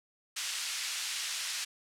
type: band-pass noise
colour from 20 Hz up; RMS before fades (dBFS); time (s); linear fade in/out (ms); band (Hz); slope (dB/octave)
white; -36; 0.36-1.65; 10; 1800 to 6700; 12
effects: low-pass 12000 Hz 12 dB/octave